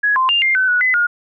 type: tone with pitch steps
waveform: sine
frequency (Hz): 1673 / 1041 / 2801 / 2110 / 1519 / 1467 / 2020 / 1428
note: G#6 / C6 / F7 / C7 / F#6 / F#6 / B6 / F6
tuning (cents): +12 / -9 / +4 / +14 / +45 / -15 / +39 / +38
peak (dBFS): -12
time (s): 0.03-1.07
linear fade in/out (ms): 10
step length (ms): 130
effects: none